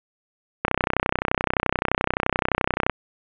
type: click train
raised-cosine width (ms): 0.5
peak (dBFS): -4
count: 72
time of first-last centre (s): 0.65-2.897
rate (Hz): 31.6
effects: resampled to 8000 Hz + 7-bit